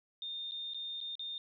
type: tone with dropouts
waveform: sine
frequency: 3639 Hz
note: A#7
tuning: 42 cents flat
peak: -38 dBFS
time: 0.22-1.38 s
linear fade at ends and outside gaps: 1 ms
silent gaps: 0.511-0.519 / 0.736-0.745 / 1.004-1.012 / 1.154-1.194 s
effects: none